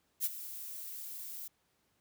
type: noise with ADSR envelope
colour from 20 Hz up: violet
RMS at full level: -30 dBFS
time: 0.2-1.48 s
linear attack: 53 ms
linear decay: 26 ms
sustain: -14 dB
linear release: 7 ms
effects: pink hiss -75 dBFS RMS until 2 s + high-pass 80 Hz 12 dB/octave